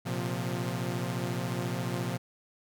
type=chord; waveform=sawtooth; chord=Bb suspended second; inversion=none; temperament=equal with one note detuned; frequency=116.54 / 130.81 / 176.24 Hz; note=Bb2 / C3 / F3; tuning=0 / 0 / +16 cents; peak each=-31 dBFS; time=0.05-2.18 s; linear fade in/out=20 ms; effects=none